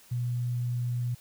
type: tone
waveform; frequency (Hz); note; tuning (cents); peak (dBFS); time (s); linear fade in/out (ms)
sine; 121.8; B2; -24; -27; 0.11-1.15; 10
effects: white hiss -56 dBFS RMS until 1.2 s